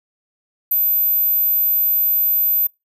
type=tone; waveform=sine; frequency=13710 Hz; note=A9; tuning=46 cents flat; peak=-14 dBFS; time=0.71-2.67 s; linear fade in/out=5 ms; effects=noise-tail reverb RT60 0.2 s tail -22 dB re dry